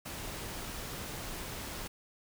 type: noise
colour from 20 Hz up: pink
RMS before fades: -41 dBFS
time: 0.05-1.88 s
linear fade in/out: 10 ms
effects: none